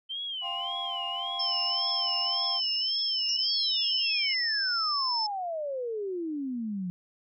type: tone with vibrato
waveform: sine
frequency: 3074 Hz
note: G7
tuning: 35 cents flat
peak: -32 dBFS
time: 0.09-4.35 s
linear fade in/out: 20 ms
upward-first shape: sine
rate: 1.8 Hz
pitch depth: 140 cents each way
type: chord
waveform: triangle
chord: F suspended second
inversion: none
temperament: equal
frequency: 698.5 / 784 / 1046.5 Hz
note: F5 / G5 / C6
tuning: 0 / 0 / 0 cents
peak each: -37 dBFS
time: 0.41-2.61 s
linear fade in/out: 50 ms
type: tone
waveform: sine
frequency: 5270 Hz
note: E8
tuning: 1 cent flat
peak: -27 dBFS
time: 1.39-5.27 s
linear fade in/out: 10 ms
type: exponential sweep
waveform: sine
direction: down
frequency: 5730 to 174.61 Hz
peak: -30 dBFS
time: 3.29-6.9 s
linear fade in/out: 0 ms
effects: none